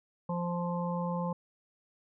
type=harmonic tone; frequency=174.4 Hz; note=F3; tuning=2 cents flat; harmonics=1 / 3 / 5 / 6; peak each=-32 / -37 / -39 / -40 dBFS; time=0.29-1.33 s; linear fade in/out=5 ms; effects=none